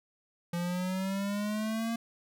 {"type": "exponential sweep", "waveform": "square", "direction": "up", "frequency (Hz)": [171.4, 232], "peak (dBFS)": -31, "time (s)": [0.53, 1.96], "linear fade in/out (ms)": 5, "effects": []}